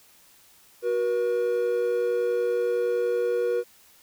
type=tone pair together; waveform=triangle; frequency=369.3 / 480 Hz; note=F#4 / B4; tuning=-3 / -49 cents; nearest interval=perfect fourth; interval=454 cents; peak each=-27 / -21 dBFS; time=0.82-3.64 s; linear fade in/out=50 ms; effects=white hiss -56 dBFS RMS until 4.02 s